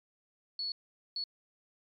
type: tone bursts at uneven times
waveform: sine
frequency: 4400 Hz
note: C#8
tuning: 14 cents flat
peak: -33 dBFS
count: 2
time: 0.59-0.72 / 1.16-1.24 s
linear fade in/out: 2 ms
effects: MP3 64 kbps